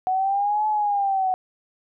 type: linear two-way sweep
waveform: sine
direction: up then down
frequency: 740 to 860 to 740 Hz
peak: -19 dBFS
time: 0.07-1.34 s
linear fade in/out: 0 ms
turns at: 0.67 s
effects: none